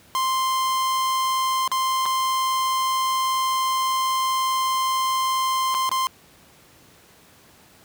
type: tone with dropouts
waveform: 45% pulse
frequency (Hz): 1046.5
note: C6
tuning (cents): 0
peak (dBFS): -20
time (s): 0.15-6.07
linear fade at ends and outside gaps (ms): 0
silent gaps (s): 1.677-1.716 / 2.056-2.061 / 5.743-5.748 / 5.892-5.915
effects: pink hiss -52 dBFS RMS until 7.84 s + high-pass 80 Hz 12 dB/octave

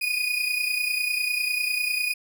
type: tone pair together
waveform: 35% pulse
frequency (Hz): 2459 / 2489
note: D#7 / D#7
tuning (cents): -21 / 0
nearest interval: unison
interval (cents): 21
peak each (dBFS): -24 / -25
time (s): 0.01-2.14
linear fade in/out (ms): 10
effects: none

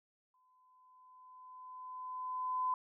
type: tone with exponential growth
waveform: sine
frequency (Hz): 1015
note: B5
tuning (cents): +47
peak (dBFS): -30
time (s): 0.34-2.74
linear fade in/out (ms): 2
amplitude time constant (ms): 520
effects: none

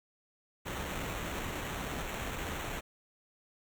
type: noise with sample-and-hold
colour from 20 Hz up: pink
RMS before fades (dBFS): -38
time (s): 0.65-2.81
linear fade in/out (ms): 20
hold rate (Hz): 4900
effects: none

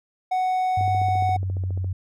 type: tone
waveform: triangle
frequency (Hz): 742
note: F#5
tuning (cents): +5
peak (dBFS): -18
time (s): 0.31-1.37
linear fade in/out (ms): 10
type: tone with pitch glide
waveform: sine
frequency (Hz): 98.3 to 92.78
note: G2 to F#2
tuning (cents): +5 to +5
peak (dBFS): -23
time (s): 0.77-1.93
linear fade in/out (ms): 5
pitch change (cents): -100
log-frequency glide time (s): 0.95-1.65
type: click train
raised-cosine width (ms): 2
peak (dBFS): -25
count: 16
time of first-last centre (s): 0.81-1.844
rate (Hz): 14.5
effects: none

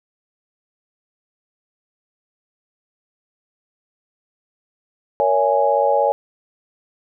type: chord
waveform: sine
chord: A# half-diminished seventh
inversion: none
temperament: equal with one note detuned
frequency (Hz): 466.2 / 562.8 / 659.3 / 830.6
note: A#4 / C#5 / E5 / G#5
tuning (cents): 0 / +26 / 0 / 0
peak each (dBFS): -22 / -17 / -23 / -18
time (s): 5.2-6.12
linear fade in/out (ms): 0
effects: none

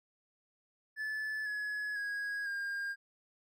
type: tone with pitch steps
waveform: triangle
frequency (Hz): 1735 / 1692.4 / 1650.9 / 1610.4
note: A6 / G#6 / G#6 / G6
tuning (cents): -25 / +32 / -11 / +46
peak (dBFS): -33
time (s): 0.96-2.96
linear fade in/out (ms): 50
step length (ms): 500
effects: none

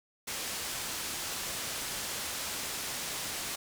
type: low-pass noise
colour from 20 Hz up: white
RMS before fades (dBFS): -37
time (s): 0.27-3.56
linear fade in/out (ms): 10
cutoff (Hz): 9400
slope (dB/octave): 12
effects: none

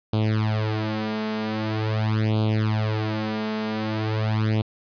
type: tone with flanger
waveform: sawtooth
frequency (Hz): 108.6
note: A2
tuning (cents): -22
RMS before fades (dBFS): -24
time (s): 0.13-4.62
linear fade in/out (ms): 5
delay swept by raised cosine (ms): 0.26 to 4.46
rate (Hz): 0.44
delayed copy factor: +1
effects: resampled to 11025 Hz + 9-bit

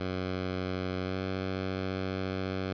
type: tone with pitch glide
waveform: 10% pulse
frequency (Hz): 92.5 to 94.5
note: F#2 to F#2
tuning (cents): 0 to +37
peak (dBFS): -23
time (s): 0-2.73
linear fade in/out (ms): 5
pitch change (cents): +37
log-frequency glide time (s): 1.02-1.18
effects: resampled to 11025 Hz

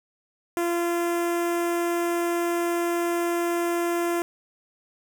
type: tone with notch filter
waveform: sawtooth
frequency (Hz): 343.6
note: F4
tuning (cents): -28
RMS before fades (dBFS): -25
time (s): 0.57-4.22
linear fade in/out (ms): 0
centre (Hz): 4200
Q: 0.93
effects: none

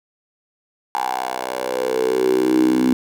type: tone with high-pass filter sweep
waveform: 10% pulse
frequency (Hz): 63.4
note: B1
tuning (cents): +46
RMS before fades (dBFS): -19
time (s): 0.95-2.93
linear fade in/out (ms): 0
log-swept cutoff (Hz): 840 to 260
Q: 8
effects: none

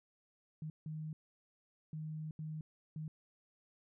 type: tone bursts at uneven times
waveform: sine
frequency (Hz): 155.56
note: D#3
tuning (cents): 0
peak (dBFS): -40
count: 5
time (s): 0.62-0.7 / 0.86-1.13 / 1.93-2.31 / 2.39-2.61 / 2.96-3.08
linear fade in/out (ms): 2
effects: none

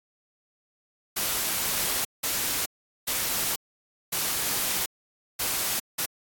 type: noise bursts at uneven times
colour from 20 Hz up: white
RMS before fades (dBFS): -27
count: 6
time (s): 1.16-2.05 / 2.23-2.66 / 3.07-3.56 / 4.12-4.86 / 5.39-5.8 / 5.98-6.06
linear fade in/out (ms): 10
effects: AAC 64 kbps

